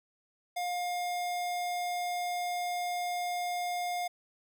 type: tone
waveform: square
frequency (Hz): 710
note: F5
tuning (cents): +28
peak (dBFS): -32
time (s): 0.56-4.08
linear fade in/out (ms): 10
effects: none